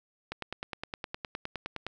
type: click train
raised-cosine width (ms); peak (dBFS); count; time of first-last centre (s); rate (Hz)
0.3; -19; 16; 0.32-1.866; 9.7
effects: none